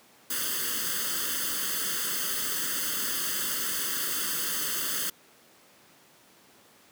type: noise with comb filter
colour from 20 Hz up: white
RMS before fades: -30 dBFS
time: 0.3-5.1 s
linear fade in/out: 5 ms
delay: 0.63 ms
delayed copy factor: +1
effects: pink hiss -57 dBFS RMS until 6.91 s + high-pass 200 Hz 12 dB/octave